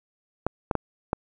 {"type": "clicks", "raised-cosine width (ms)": 1, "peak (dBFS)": -9, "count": 4, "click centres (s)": [0.466, 0.712, 0.753, 1.131], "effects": []}